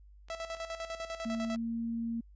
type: clicks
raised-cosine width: 0.2 ms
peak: -38 dBFS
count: 2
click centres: 0.285 / 0.569 s
type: tone with tremolo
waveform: sawtooth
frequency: 659.3 Hz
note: E5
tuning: in tune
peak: -32 dBFS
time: 0.3-1.56 s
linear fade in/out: 0 ms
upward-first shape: square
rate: 10 Hz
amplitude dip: 65%
type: tone with pitch glide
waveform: sine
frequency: 228.7 to 230.6 Hz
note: A#3 to A#3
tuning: -33 to -19 cents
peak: -32 dBFS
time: 1.25-2.21 s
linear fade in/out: 10 ms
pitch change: +14 cents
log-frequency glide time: 1.4-1.8 s
effects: added 50 Hz sine -53 dBFS peak until 2.35 s + resampled to 16000 Hz